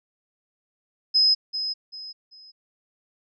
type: tone with echo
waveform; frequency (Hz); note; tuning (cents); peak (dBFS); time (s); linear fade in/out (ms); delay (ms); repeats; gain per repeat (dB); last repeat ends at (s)
sine; 5080; D#8; +35; -15; 1.14-1.35; 20; 390; 3; -10; 2.52
effects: none